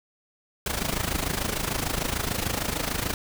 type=noise with amplitude modulation; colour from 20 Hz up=pink; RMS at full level=-25 dBFS; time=0.66-3.14 s; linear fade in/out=2 ms; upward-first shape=sine; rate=26.7 Hz; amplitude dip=75%; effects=none